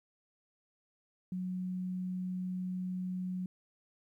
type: tone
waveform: sine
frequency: 183.4 Hz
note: F#3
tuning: 15 cents flat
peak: -34 dBFS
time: 1.32-3.46 s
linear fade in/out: 2 ms
effects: 12-bit